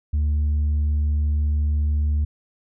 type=tone; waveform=sine; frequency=74.5 Hz; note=D2; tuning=25 cents sharp; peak=-15 dBFS; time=0.13-2.25 s; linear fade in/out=10 ms; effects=tanh soft clip ceiling -17 dBFS